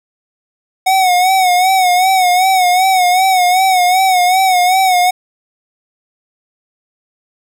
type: tone with vibrato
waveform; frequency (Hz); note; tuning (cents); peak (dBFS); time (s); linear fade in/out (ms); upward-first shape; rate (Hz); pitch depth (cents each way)
square; 740; F#5; 0; -9; 0.86-5.11; 10; sine; 2.6; 65
effects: none